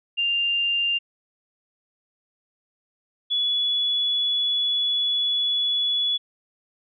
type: tone pair in turn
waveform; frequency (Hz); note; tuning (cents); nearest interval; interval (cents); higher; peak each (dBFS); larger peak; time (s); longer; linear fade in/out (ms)
sine; 2794 / 3408; F7 / G#7; 0 / +44; minor third; 344; second; -20; neither; 0.17-0.99 / 3.3-6.18; second; 20
effects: none